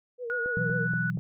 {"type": "tone with vibrato", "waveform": "sine", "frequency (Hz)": 478.9, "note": "A#4", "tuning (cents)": 47, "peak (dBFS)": -32, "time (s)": [0.18, 0.88], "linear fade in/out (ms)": 50, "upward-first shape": "sine", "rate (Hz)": 7.4, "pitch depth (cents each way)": 70}
{"type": "tone with pitch glide", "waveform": "sine", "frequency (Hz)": [1450, 1478.8], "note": ["F#6", "F#6"], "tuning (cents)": [-35, -1], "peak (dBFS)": -28, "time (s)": [0.3, 1.1], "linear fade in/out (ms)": 0, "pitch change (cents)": 34, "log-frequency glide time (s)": [0.44, 0.73]}
{"type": "click train", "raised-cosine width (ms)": 2, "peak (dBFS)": -29, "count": 4, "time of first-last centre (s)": [0.46, 1.174], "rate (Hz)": 4.2}
{"type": "chord", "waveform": "sine", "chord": "B suspended fourth", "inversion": "none", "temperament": "just", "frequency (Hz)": [123.47, 164.63, 185.21], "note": ["B2", "E3", "F#3"], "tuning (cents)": [0, -2, 2], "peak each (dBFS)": [-32, -31, -33], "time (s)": [0.57, 1.19], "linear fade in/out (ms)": 0}
{"effects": []}